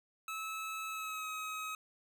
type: tone with pitch glide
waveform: 25% pulse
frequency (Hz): 1300 to 1270.3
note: E6 to D#6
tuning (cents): -24 to +36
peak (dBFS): -35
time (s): 0.28-1.75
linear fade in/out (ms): 2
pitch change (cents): -40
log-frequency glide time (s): 0.88-1.27
effects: none